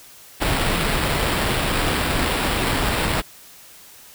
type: noise with sample-and-hold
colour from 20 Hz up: pink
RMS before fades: -21 dBFS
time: 0.4-3.22 s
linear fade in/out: 20 ms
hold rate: 6300 Hz
effects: white hiss -45 dBFS RMS until 4.14 s